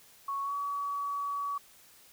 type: tone with pitch glide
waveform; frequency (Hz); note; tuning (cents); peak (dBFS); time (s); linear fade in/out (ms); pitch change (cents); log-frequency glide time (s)
sine; 1108.7 to 1135.3; C#6 to C#6; 0 to +41; -31; 0.28-1.58; 5; +41; 0.43-0.54
effects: white hiss -58 dBFS RMS until 2.12 s